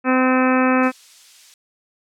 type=harmonic tone; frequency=257.2 Hz; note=C4; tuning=30 cents flat; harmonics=1 / 2 / 3 / 4 / 5 / 6 / 7 / 8 / 9 / 10; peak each=-16 / -21 / -25 / -25 / -23 / -27 / -27 / -35 / -30 / -28 dBFS; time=0.04-0.92 s; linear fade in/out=50 ms
type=noise; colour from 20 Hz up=violet; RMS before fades=-33 dBFS; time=0.83-1.54 s; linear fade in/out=2 ms
effects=low-pass 5000 Hz 12 dB/octave